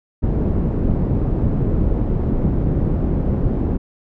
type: low-pass noise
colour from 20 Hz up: pink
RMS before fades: -18 dBFS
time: 0.22-3.78 s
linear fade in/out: 20 ms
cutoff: 320 Hz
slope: 12 dB/octave
effects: none